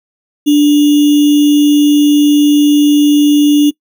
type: tone with sample-and-hold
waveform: sine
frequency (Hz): 293.2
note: D4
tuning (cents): -3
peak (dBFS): -4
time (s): 0.46-3.71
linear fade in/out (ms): 20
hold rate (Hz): 3150
effects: noise-tail reverb RT60 0.1 s tail -22 dB re dry